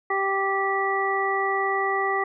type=harmonic tone; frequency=390.6 Hz; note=G4; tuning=6 cents flat; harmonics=1 / 2 / 3 / 5; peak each=-27 / -27 / -27 / -27 dBFS; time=0.1-2.24 s; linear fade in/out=5 ms; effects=none